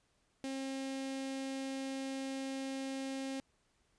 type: tone with notch filter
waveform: sawtooth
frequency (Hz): 268.4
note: C4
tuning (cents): +44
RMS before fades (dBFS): -40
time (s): 0.44-3.4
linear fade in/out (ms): 0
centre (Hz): 1200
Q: 1.3
effects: pink hiss -75 dBFS RMS until 3.98 s + resampled to 22050 Hz